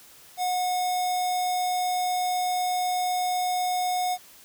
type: tone with notch filter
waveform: square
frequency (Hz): 728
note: F#5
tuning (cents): -28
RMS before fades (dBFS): -26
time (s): 0.37-4.18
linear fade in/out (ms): 50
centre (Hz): 1700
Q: 0.87
effects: white hiss -51 dBFS RMS until 4.44 s